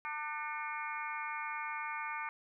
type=harmonic tone with a mistuned harmonic; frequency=299.4 Hz; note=D4; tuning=33 cents sharp; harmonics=3 / 4 / 5 / 6 / 7 / 8; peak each=-42 / -42 / -45 / -49 / -43 / -48 dBFS; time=0.05-2.29 s; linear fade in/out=0 ms; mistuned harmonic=7; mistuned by=+63 cents; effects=none